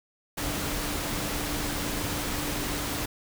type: tone in noise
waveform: sine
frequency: 293.7 Hz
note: D4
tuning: in tune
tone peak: -37 dBFS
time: 0.37-3.06 s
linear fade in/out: 10 ms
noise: pink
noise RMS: -31 dBFS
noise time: 0.37-3.06 s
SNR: -9 dB
effects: none